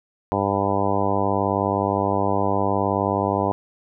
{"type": "harmonic tone", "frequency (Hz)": 99.3, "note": "G2", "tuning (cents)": 23, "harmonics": [1, 2, 3, 4, 5, 6, 7, 8, 9, 10], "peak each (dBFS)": [-28, -28, -28, -28, -28, -28, -28, -28, -28, -28], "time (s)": [0.32, 3.52], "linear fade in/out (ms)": 0, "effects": []}